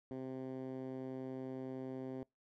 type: tone with band-pass filter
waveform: 10% pulse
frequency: 130.81 Hz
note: C3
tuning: in tune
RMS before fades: -44 dBFS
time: 0.11-2.23 s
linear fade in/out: 2 ms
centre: 280 Hz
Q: 1.3
effects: noise-tail reverb RT60 0.2 s tail -25 dB re dry